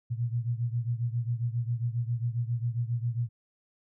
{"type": "beating tone pair", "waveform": "sine", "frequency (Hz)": [116.54, 123.94], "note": ["A#2", "B2"], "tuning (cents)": [0, 7], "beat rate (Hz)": 7.4, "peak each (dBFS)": [-29, -32], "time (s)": [0.1, 3.29], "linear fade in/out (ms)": 20, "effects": []}